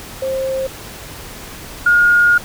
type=tone pair in turn; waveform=sine; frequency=530 / 1428.1 Hz; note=C5 / F6; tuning=+22 / +38 cents; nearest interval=octave + perfect fourth; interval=1716 cents; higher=second; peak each=-17 / -8 dBFS; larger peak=second; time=0.22-0.67 / 1.86-2.38 s; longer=second; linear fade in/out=5 ms; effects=pink hiss -33 dBFS RMS until 2.44 s